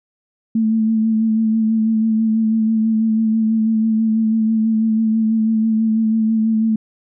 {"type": "tone with vibrato", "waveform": "sine", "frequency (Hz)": 221.2, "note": "A3", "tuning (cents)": 9, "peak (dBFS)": -13, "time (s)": [0.55, 6.76], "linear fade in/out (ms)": 5, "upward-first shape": "sine", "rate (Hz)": 6.1, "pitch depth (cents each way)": 26, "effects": []}